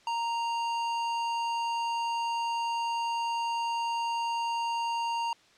square tone, 930 Hz, A#5, 4 cents flat, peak -29 dBFS, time 0.07-5.33 s, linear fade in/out 2 ms, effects white hiss -60 dBFS RMS until 5.57 s + low-pass 5000 Hz 12 dB/octave

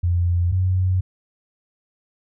sine tone pair in turn, 87.31 / 92.5 Hz, F2 / F#2, 0 / 0 cents, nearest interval minor second, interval 100 cents, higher second, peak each -16 dBFS, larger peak neither, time 0.03-0.52 / 0.52-1.01 s, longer neither, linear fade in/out 10 ms, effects none

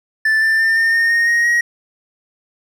triangle tone with pitch steps, 1760 / 1778.4 / 1797 / 1815.8 / 1834.7 / 1853.9 / 1873.3 / 1892.9 Hz, A6 / A6 / A6 / A#6 / A#6 / A#6 / A#6 / A#6, 0 / +18 / +36 / -46 / -28 / -10 / +8 / +26 cents, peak -10 dBFS, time 0.25-1.61 s, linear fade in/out 5 ms, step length 170 ms, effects none

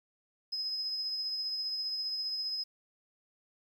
sine tone with tremolo, 5080 Hz, D#8, 35 cents sharp, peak -31 dBFS, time 0.52-2.64 s, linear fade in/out 10 ms, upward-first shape triangle, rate 15 Hz, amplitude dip 35%, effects 10-bit

